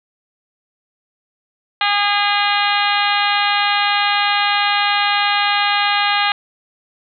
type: harmonic tone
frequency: 408.4 Hz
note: G#4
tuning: 29 cents flat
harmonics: 2 / 3 / 4 / 5 / 6 / 7 / 8 / 9 / 10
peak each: -19 / -21 / -22 / -23 / -24 / -24 / -25 / -26 / -26 dBFS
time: 1.81-6.32 s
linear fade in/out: 2 ms
effects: none